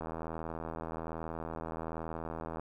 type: click train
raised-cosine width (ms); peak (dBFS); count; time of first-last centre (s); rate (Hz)
1; -25; 211; 0.01-2.596; 81.2
effects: 11-bit